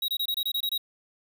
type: tone bursts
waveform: square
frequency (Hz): 3822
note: A#7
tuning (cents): +43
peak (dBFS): -26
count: 9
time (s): 0.02-0.779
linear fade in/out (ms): 5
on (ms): 63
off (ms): 24
effects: none